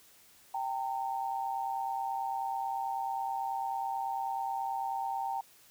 sine tone pair together, 784 / 913.2 Hz, G5 / A#5, 0 / -36 cents, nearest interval minor third, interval 264 cents, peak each -34 / -35 dBFS, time 0.54-5.41 s, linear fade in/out 5 ms, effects white hiss -60 dBFS RMS until 5.7 s

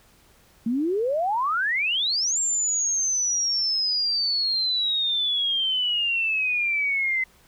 sine exponential two-way sweep, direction up then down, 220 to 7459 to 2043 Hz, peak -21 dBFS, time 0.66-7.24 s, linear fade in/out 5 ms, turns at 2.39 s, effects pink hiss -57 dBFS RMS until 7.47 s

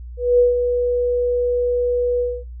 sine tone with ADSR envelope, 488.8 Hz, B4, 18 cents flat, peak -9 dBFS, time 0.17-2.44 s, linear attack 220 ms, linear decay 150 ms, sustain -7 dB, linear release 240 ms, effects noise-tail reverb RT60 0.2 s tail -18 dB re dry + added 60 Hz sine -31 dBFS peak until 2.6 s

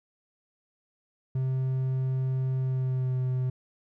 triangle tone with pitch glide, 130.81 to 128.04 Hz, C3 to C3, 0 to -37 cents, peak -23 dBFS, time 1.35-3.5 s, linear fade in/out 5 ms, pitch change -37 cents, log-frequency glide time 2.58-3.24 s, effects none

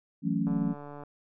sine chord, F# minor seventh, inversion third, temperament equal, 164.81 / 185 / 220 / 277.2 Hz, E3 / F#3 / A3 / C#4, 0 / 0 / 0 / 0 cents, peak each -31 dBFS, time 0.22-0.75 s, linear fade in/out 50 ms
click train, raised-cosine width 1 ms, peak -30 dBFS, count 83, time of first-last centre 0.47-1.036 s, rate 145 Hz
effects none

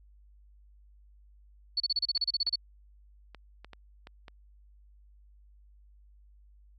sine tone bursts, 4434 Hz, C#8, in tune, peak -25 dBFS, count 13, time 1.77-2.558 s, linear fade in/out 5 ms, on 32 ms, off 31 ms
clicks, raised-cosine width 0.3 ms, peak -30 dBFS, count 7, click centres 2.174 / 2.471 / 3.347 / 3.646 / 3.733 / 4.071 / 4.282 s
effects added 50 Hz sine -55 dBFS peak until 6.78 s

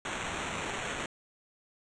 violet noise with sample-and-hold, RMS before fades -36 dBFS, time 0.05-1.06 s, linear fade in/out 2 ms, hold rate 4900 Hz, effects resampled to 22050 Hz

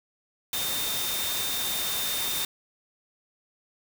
sine tone in noise, 3638 Hz, A#7, 43 cents flat, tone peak -32 dBFS, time 0.53-2.45 s, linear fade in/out 2 ms, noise white, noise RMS -30 dBFS, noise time 0.53-2.45 s, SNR -5 dB, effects none

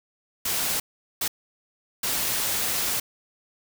white noise bursts at uneven times, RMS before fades -26 dBFS, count 3, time 0.45-0.8 / 1.21-1.28 / 2.03-3 s, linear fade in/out 5 ms, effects none

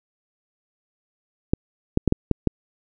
clicks, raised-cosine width 3 ms, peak -4 dBFS, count 6, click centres 1.535 / 1.974 / 2.077 / 2.124 / 2.313 / 2.473 s, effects none

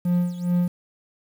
triangle tone with tremolo, 176.6 Hz, F3, 20 cents sharp, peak -15 dBFS, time 0.05-0.68 s, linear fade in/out 5 ms, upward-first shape sine, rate 2.4 Hz, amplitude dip 80%, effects 8-bit

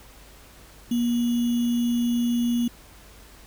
sine tone with sample-and-hold, 238.5 Hz, A#3, 40 cents sharp, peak -20 dBFS, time 0.91-2.68 s, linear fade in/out 5 ms, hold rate 3150 Hz, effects added 50 Hz sine -51 dBFS peak until 3.46 s + pink hiss -50 dBFS RMS until 3.46 s

